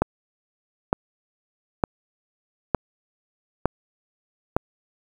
click train, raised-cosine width 1 ms, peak -4 dBFS, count 6, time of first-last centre 0.02-4.565 s, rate 1.1 Hz, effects 7-bit

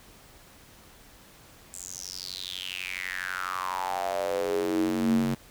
square tone with high-pass filter sweep, 46.04 Hz, F#1, 8 cents flat, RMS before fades -30 dBFS, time 1.73-5.35 s, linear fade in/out 10 ms, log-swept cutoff 7900 to 180 Hz, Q 6.9, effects pink hiss -53 dBFS RMS until 5.5 s

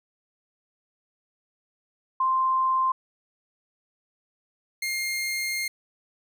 sine / sawtooth tone pair in turn, 1046 / 2122 Hz, C6 / C7, -1 / +24 cents, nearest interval octave, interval 1225 cents, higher second, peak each -20 / -23 dBFS, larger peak first, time 2.2-2.92 / 4.82-5.68 s, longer second, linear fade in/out 5 ms, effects none

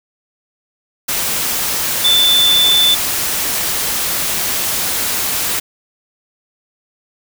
sine tone in noise, 3520 Hz, A7, in tune, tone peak -9 dBFS, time 2.04-2.95 s, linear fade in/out 10 ms, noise white, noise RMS -18 dBFS, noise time 1.08-5.6 s, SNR +6 dB, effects none

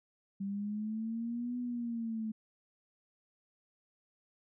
sine linear two-way sweep, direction up then down, 195 to 246.9 to 216.9 Hz, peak -34 dBFS, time 0.4-2.32 s, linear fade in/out 10 ms, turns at 1.58 s, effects none

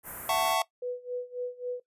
white band-stop noise, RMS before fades -38 dBFS, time 0.03-0.57 s, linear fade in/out 50 ms, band 1800 to 10000 Hz, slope 24 dB/octave
square chord, F# minor seventh, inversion third, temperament just, 666 / 740 / 888 / 1110 Hz, E5 / F#5 / A5 / C#6, +18 / 0 / +16 / +2 cents, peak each -31 dBFS, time 0.29-0.62 s, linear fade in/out 2 ms
sine tone with tremolo, 494.1 Hz, B4, 1 cent sharp, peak -29 dBFS, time 0.82-1.8 s, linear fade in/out 5 ms, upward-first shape sine, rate 3.7 Hz, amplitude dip 90%
effects noise-tail reverb RT60 0.1 s tail -18 dB re dry + resampled to 32000 Hz

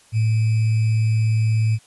sine tone with sample-and-hold, 110.4 Hz, A2, 6 cents sharp, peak -15 dBFS, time 0.12-1.79 s, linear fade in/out 50 ms, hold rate 2450 Hz, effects white hiss -53 dBFS RMS until 1.86 s + resampled to 24000 Hz

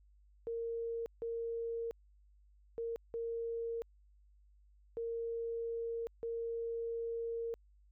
sine tone bursts at uneven times, 462.1 Hz, A#4, 15 cents flat, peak -36 dBFS, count 6, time 0.47-1.06 / 1.22-1.91 / 2.78-2.96 / 3.14-3.82 / 4.97-6.07 / 6.23-7.54 s, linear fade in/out 0 ms, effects added 50 Hz sine -62 dBFS peak until 7.91 s

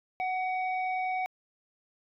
sine tone pair together, 742.7 / 2258 Hz, F#5 / C#7, +6 / +31 cents, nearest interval octave + perfect fifth, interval 1925 cents, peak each -28 / -34 dBFS, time 0.2-1.26 s, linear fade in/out 0 ms, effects tanh soft clip ceiling -23 dBFS

